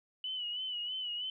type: tone with vibrato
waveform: sine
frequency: 2967 Hz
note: F#7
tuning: 4 cents sharp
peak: -35 dBFS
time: 0.24-1.3 s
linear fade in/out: 2 ms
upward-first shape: sine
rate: 3.1 Hz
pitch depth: 58 cents each way
effects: none